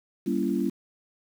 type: chord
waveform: sine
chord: G diminished seventh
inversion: none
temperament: just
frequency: 196 / 235.2 / 282.2 / 338.7 Hz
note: G3 / Bb3 / Db4 / Fb4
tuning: 0 / +16 / +31 / +47 cents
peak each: -29 dBFS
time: 0.26-0.7 s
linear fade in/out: 10 ms
effects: 8-bit